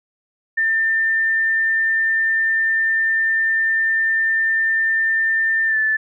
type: tone with pitch glide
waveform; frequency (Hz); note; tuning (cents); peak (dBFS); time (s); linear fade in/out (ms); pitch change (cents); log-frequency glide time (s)
sine; 1795 to 1751; A6 to A6; +34 to -9; -15; 0.57-5.97; 10; -43; 5.67-5.77
effects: none